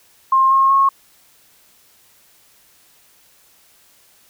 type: tone with pitch steps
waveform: sine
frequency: 1063 / 1076.6 / 1090.4 Hz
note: C6 / C6 / C#6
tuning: +27 / +49 / -29 cents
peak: -10 dBFS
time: 0.32-0.89 s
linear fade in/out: 5 ms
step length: 190 ms
effects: white hiss -53 dBFS RMS until 4.29 s